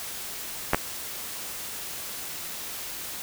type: clicks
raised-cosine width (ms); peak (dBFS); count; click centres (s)
0.5; -5; 2; 0.734 / 0.746
effects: white hiss -36 dBFS RMS until 3.22 s